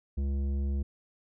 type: tone with tanh clipping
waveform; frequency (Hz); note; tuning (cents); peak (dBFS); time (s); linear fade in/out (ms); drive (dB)
sine; 69.3; C#2; 0; -29; 0.17-0.83; 10; 11
effects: none